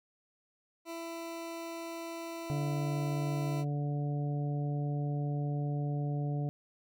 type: tone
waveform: 20% pulse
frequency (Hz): 333.3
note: E4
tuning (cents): +19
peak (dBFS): -34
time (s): 0.85-3.65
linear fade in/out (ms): 50
type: harmonic tone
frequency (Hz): 145.2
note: D3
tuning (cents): -19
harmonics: 1 / 2 / 3 / 4 / 5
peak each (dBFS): -31 / -41 / -45 / -47 / -46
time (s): 2.5-6.49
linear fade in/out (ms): 0
effects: none